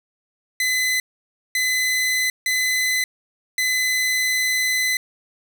sawtooth tone bursts at uneven times, 2020 Hz, B6, 39 cents sharp, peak -15 dBFS, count 4, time 0.6-1 / 1.55-2.3 / 2.46-3.04 / 3.58-4.97 s, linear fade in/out 2 ms, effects 8-bit

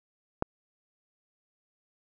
click, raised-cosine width 1 ms, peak -12 dBFS, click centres 0.424 s, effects none

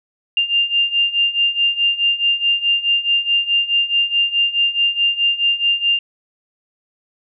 sine beating tone pair, 2794 / 2798.7 Hz, F7 / F7, 0 / +3 cents, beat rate 4.7 Hz, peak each -19 / -16 dBFS, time 0.37-5.99 s, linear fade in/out 2 ms, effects none

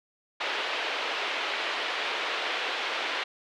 white band-pass noise, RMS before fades -31 dBFS, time 0.4-3.24 s, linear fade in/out 10 ms, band 370 to 3400 Hz, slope 24 dB/octave, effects none

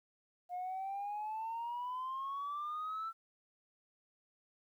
sine exponential sweep, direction up, 710 to 1344 Hz, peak -36 dBFS, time 0.49-3.13 s, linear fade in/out 50 ms, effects tanh soft clip ceiling -35 dBFS + 12-bit

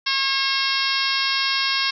harmonic tone, 542 Hz, C#5, 39 cents flat, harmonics 2 / 3 / 4 / 5 / 6 / 7 / 8 / 9 / 10, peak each -28 / -28 / -28 / -28 / -28 / -28 / -28 / -28 / -28 dBFS, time 0.06-1.91 s, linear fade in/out 10 ms, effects none

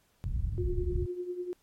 white low-pass noise, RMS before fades -31 dBFS, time 0.24-1.06 s, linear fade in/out 0 ms, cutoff 110 Hz, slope 24 dB/octave
sine tone with tremolo, 357.7 Hz, F4, 41 cents sharp, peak -30 dBFS, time 0.58-1.53 s, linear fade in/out 0 ms, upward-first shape triangle, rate 10 Hz, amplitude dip 75%
effects pink hiss -69 dBFS RMS until 1.62 s + MP3 64 kbps

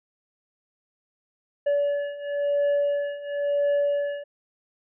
triangle beating tone pair, 573 / 573.97 Hz, D5 / D5, -43 / -40 cents, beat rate 0.97 Hz, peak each -25 / -22 dBFS, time 1.66-4.24 s, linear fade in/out 10 ms, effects resampled to 8000 Hz

